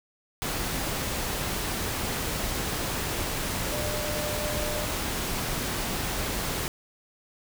sine tone in noise, 599 Hz, D5, 34 cents sharp, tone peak -33 dBFS, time 3.72-4.85 s, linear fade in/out 0 ms, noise pink, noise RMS -30 dBFS, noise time 0.42-6.68 s, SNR -6 dB, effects none

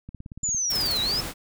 click train, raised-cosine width 5 ms, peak -26 dBFS, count 9, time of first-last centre 0.09-0.547 s, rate 17.5 Hz
sine linear two-way sweep, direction down then up, 7140 to 3797 to 5320 Hz, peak -23 dBFS, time 0.43-1.21 s, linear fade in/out 10 ms, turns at 1.01 s
pink noise, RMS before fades -33 dBFS, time 0.69-1.34 s, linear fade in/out 50 ms
blue noise bursts, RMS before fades -32 dBFS, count 6, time 0.7-0.977 s, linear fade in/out 5 ms, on 22 ms, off 29 ms
effects none

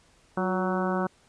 harmonic tone with a mistuned harmonic, 186.4 Hz, F#3, 13 cents sharp, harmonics 1 / 2 / 3 / 4 / 5 / 6 / 7 / 8, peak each -28 / -31 / -33 / -34 / -35 / -36 / -36 / -37 dBFS, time 0.37-1.07 s, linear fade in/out 5 ms, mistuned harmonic 2, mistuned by -49 cents, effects pink hiss -61 dBFS RMS until 1.28 s + resampled to 22050 Hz

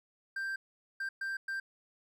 triangle tone bursts at uneven times, 1576 Hz, G6, 9 cents sharp, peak -32 dBFS, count 4, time 0.36-0.56 / 1-1.09 / 1.21-1.37 / 1.48-1.6 s, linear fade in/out 5 ms, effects none

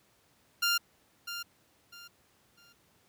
15% pulse tone with echo, 1396.9 Hz, F6, in tune, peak -19 dBFS, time 0.62-0.78 s, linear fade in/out 10 ms, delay 650 ms, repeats 3, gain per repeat -11 dB, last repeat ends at 2.73 s, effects pink hiss -67 dBFS RMS until 3.08 s + high-pass 80 Hz 12 dB/octave

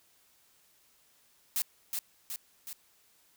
blue noise with echo, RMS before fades -30 dBFS, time 1.56-1.62 s, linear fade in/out 0 ms, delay 370 ms, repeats 3, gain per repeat -4 dB, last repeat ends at 2.73 s, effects white hiss -66 dBFS RMS until 3.36 s

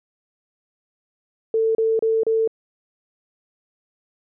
sine tone bursts, 446.4 Hz, A4, 25 cents sharp, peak -16 dBFS, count 4, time 1.54-2.476 s, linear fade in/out 2 ms, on 210 ms, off 32 ms, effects none

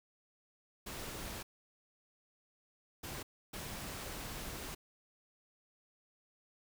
pink noise bursts at uneven times, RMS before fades -44 dBFS, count 3, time 0.86-1.43 / 3.03-3.23 / 3.53-4.75 s, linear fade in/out 10 ms, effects none

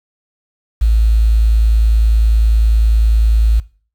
sine tone with quantisation, 55 Hz, A1, in tune, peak -8 dBFS, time 0.81-3.6 s, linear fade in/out 10 ms, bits 6, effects noise-tail reverb RT60 0.4 s tail -20 dB re dry

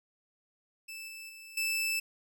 sawtooth tone with level steps, 2636 Hz, E7, 1 cent flat, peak -38 / -40 / -44 / -26 dBFS, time 0.88-2 s, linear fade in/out 10 ms, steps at 1.08 / 1.29 / 1.57 s, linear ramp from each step 5 ms, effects none

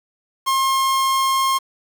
45% pulse tone, 1069 Hz, C6, 37 cents sharp, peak -16 dBFS, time 0.46-1.59 s, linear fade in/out 20 ms, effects 7-bit

